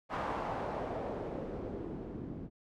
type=noise with low-pass filter sweep; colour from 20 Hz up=white; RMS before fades=-39 dBFS; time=0.09-2.5 s; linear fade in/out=50 ms; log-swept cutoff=1100 to 240 Hz; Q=1.5; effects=none